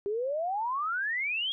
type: exponential sweep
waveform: sine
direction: up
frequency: 393.2 to 3322 Hz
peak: -28 dBFS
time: 0.06-1.52 s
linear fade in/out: 0 ms
effects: none